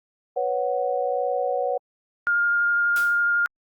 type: chord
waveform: sine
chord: B suspended second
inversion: none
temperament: just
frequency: 493.9 / 555.6 / 740.8 Hz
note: B4 / C#5 / F#5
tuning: 0 / +4 / +2 cents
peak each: -26 dBFS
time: 0.36-1.78 s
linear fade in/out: 10 ms
type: tone with vibrato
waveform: sine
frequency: 1411 Hz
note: F6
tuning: 17 cents sharp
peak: -18 dBFS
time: 2.27-3.46 s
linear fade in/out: 0 ms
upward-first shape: sine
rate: 12 Hz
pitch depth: 8 cents each way
type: noise with exponential decay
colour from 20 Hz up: white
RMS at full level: -32 dBFS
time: 2.96-3.27 s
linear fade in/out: 2 ms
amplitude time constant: 67 ms
effects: Opus 32 kbps